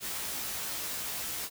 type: noise with comb filter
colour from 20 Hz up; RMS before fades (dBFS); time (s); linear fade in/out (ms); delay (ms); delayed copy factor
white; -36; 0-1.5; 50; 16; +0.95
effects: none